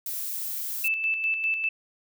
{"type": "noise", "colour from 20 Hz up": "violet", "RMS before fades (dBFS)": -32, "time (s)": [0.06, 0.88], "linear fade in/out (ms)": 2}
{"type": "tone with tremolo", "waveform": "sine", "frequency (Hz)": 2637, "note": "E7", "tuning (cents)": 0, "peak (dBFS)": -22, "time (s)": [0.84, 1.69], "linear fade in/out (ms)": 5, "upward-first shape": "square", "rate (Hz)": 5, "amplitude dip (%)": 45}
{"effects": []}